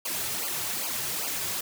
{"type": "noise with flanger", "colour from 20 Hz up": "white", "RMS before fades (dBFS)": -31, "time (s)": [0.05, 1.61], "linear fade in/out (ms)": 5, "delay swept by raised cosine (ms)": [0.53, 4.23], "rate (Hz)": 2.5, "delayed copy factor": -0.85, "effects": []}